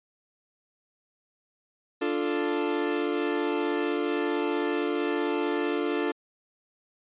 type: chord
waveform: 40% pulse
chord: D minor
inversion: none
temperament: equal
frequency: 293.7 / 349.2 / 440 Hz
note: D4 / F4 / A4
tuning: 0 / 0 / 0 cents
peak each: -29 dBFS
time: 2.01-6.12 s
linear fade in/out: 10 ms
effects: resampled to 8000 Hz